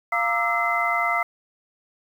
sine tone cluster, 696 / 931 / 1188 / 1319 / 2055 Hz, F5 / A#5 / D6 / E6 / C7, -6 / -2 / +20 / +1 / -32 cents, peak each -26 / -30 / -28 / -26 / -24 dBFS, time 0.12-1.23 s, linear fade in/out 5 ms, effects 8-bit

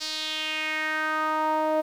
sawtooth tone with band-pass filter sweep, 311.1 Hz, D#4, in tune, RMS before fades -27 dBFS, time 0-1.82 s, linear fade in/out 20 ms, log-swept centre 4800 to 660 Hz, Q 3.3, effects 9-bit

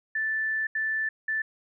sine tone bursts at uneven times, 1759 Hz, A6, 1 cent flat, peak -25 dBFS, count 3, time 0.15-0.67 / 0.75-1.09 / 1.28-1.42 s, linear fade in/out 5 ms, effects none

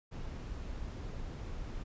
brown noise, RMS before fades -41 dBFS, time 0.11-1.84 s, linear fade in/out 20 ms, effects resampled to 16000 Hz

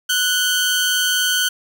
sawtooth tone pair together, 1480 / 3136 Hz, F#6 / G7, 0 / 0 cents, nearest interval octave + minor second, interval 1300 cents, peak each -15 / -16 dBFS, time 0.09-1.49 s, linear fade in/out 10 ms, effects none

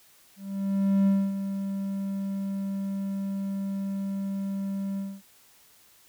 triangle tone with ADSR envelope, 196 Hz, G3, in tune, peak -16 dBFS, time 0.36-5.22 s, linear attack 710 ms, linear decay 250 ms, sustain -10 dB, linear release 240 ms, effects white hiss -58 dBFS RMS until 6.08 s

